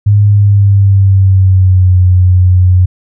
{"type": "tone with pitch glide", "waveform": "sine", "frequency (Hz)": [102.9, 91.15], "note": ["G#2", "F#2"], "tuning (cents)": [-16, -25], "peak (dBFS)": -3, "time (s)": [0.06, 2.86], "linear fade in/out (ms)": 10, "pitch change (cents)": -209, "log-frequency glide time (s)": [0.28, 1.97], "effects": []}